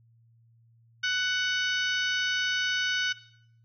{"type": "harmonic tone with a mistuned harmonic", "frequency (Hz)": 744, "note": "F#5", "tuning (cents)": 9, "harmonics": [2, 3, 4, 5, 6, 7, 8], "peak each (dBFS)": [-27, -35, -32, -36, -40, -43, -41], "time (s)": [1.03, 3.13], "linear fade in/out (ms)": 10, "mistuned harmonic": 8, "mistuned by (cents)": 22, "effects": ["noise-tail reverb RT60 0.7 s tail -17 dB re dry", "added 115 Hz sine -58 dBFS peak until 3.64 s"]}